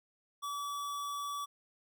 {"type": "tone", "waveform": "square", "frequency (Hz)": 1147, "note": "D6", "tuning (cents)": -41, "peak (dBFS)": -37, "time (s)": [0.42, 1.46], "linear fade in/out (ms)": 20, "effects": []}